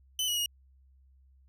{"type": "tone with pitch steps", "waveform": "sawtooth", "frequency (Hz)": [3027, 2914, 2875], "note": ["F#7", "F#7", "F7"], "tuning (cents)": [39, -27, 50], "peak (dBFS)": -25, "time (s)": [0.19, 0.46], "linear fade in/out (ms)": 2, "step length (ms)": 90, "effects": ["added 66 Hz sine -58 dBFS peak until 1.48 s"]}